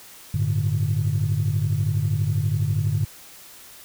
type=chord; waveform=sine; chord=G suspended second; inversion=none; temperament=just; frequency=98 / 110.25 / 147 Hz; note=G2 / A2 / D3; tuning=0 / +4 / +2 cents; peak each=-23 dBFS; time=0.34-3.05 s; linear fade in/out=5 ms; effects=tanh soft clip ceiling -13 dBFS + white hiss -45 dBFS RMS until 3.84 s